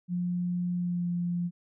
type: tone with pitch glide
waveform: sine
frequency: 177.2 to 174.56 Hz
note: F3 to F3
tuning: +25 to -1 cents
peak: -27 dBFS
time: 0.08-1.51 s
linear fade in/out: 50 ms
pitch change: -26 cents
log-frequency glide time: 0.75-1.08 s
effects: none